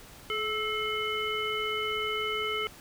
harmonic tone with a mistuned harmonic, 428.8 Hz, A4, 45 cents flat, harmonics 1 / 3 / 5 / 7, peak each -34 / -34 / -34 / -34 dBFS, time 0.3-2.67 s, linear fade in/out 0 ms, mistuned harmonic 3, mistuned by +36 cents, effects pink hiss -50 dBFS RMS until 2.8 s

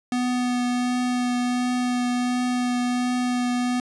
square tone with vibrato, 247.1 Hz, B3, 1 cent sharp, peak -22 dBFS, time 0.12-3.8 s, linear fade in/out 2 ms, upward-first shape triangle, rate 1.4 Hz, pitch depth 12 cents each way, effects resampled to 22050 Hz

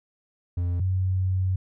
triangle / sine tone pair in turn, 87.8 / 93.49 Hz, F2 / F#2, +10 / +18 cents, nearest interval minor second, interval 108 cents, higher second, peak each -21 dBFS, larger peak neither, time 0.57-0.8 / 0.8-1.56 s, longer second, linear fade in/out 5 ms, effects none

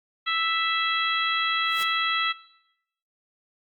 harmonic tone, 659.3 Hz, E5, in tune, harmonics 2 / 3 / 4 / 5 / 6, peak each -27 / -29 / -32 / -29 / -33 dBFS, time 0.26-2.33 s, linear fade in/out 20 ms
white noise with exponential growth, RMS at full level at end -33 dBFS, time 1.63-1.83 s, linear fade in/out 1 ms, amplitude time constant 43 ms
effects noise-tail reverb RT60 0.8 s tail -18 dB re dry + AAC 64 kbps

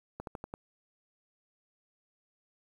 slowing click train, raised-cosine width 1 ms, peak -25 dBFS, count 5, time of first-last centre 0.2-0.539 s, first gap 72 ms, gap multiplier 1.11, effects 9-bit

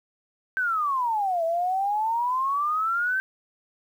sine exponential two-way sweep, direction down then up, 1563 to 650 to 1563 Hz, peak -22 dBFS, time 0.57-3.2 s, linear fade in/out 0 ms, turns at 1.44 s, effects 9-bit

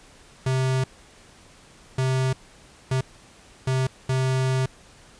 square tone bursts at uneven times, 130.81 Hz, C3, in tune, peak -21 dBFS, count 5, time 0.46-0.84 / 1.98-2.33 / 2.91-3.01 / 3.67-3.87 / 4.09-4.66 s, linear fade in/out 5 ms, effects pink hiss -51 dBFS RMS until 5.19 s + resampled to 22050 Hz

